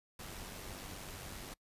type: noise with amplitude modulation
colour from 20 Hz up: pink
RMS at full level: -45 dBFS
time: 0.19-1.54 s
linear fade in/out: 5 ms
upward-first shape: sine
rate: 97.2 Hz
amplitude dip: 40%
effects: noise-tail reverb RT60 0.1 s tail -25 dB re dry + resampled to 32000 Hz